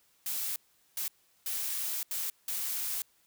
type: noise bursts at uneven times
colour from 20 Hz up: blue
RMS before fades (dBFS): -34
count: 5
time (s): 0.26-0.56 / 0.97-1.08 / 1.46-2.03 / 2.11-2.3 / 2.48-3.02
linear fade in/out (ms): 2
effects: white hiss -68 dBFS RMS until 3.26 s